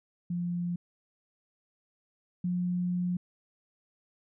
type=tone pair in turn; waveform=sine; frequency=174.61 / 178.38 Hz; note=F3 / F3; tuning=0 / +37 cents; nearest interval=unison; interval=37 cents; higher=second; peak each=-29 / -27 dBFS; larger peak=second; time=0.3-0.76 / 2.44-3.17 s; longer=second; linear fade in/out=5 ms; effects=none